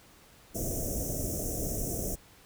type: band-stop noise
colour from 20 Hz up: pink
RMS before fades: -33 dBFS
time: 0.54-2.16 s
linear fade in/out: 20 ms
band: 700 to 5600 Hz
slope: 96 dB/octave
effects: pink hiss -57 dBFS RMS until 2.45 s